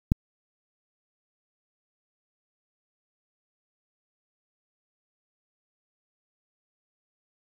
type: click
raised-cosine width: 5 ms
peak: -7 dBFS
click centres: 0.119 s
effects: 7-bit